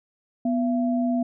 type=tone pair together; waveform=sine; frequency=246.3 / 676.4 Hz; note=B3 / E5; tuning=-5 / +44 cents; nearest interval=octave + perfect fourth; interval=1749 cents; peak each=-21 / -28 dBFS; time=0.45-1.23 s; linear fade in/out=5 ms; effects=none